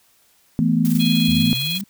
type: chord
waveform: sine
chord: E suspended fourth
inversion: none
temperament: equal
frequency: 164.81 / 220 / 246.9 Hz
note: E3 / A3 / B3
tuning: 0 / 0 / 0 cents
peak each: -19 dBFS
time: 0.59-1.53 s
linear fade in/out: 0 ms
type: noise with tremolo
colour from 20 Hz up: blue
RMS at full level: -30 dBFS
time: 0.85-1.81 s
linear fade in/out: 0 ms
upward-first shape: square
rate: 20 Hz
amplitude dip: 50%
type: harmonic tone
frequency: 830.6 Hz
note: G#5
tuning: in tune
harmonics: 3 / 4 / 5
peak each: -29 / -24 / -27 dBFS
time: 0.99-1.79 s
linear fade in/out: 20 ms
type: exponential sweep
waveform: sine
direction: up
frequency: 77.4 to 207.7 Hz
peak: -26 dBFS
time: 1.28-1.84 s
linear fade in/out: 5 ms
effects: white hiss -58 dBFS RMS until 1.89 s